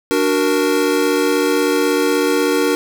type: chord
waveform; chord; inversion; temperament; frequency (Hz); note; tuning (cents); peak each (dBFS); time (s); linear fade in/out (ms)
square; D augmented; none; equal; 293.7 / 370 / 466.2; D4 / F#4 / A#4; 0 / 0 / 0; -19 / -20 / -18; 0.11-2.75; 0
effects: none